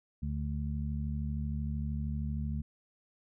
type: harmonic tone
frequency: 73 Hz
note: D2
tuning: 10 cents flat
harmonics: 1 / 2 / 3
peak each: -34 / -37 / -39 dBFS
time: 0.22-2.62 s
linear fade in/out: 10 ms
effects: none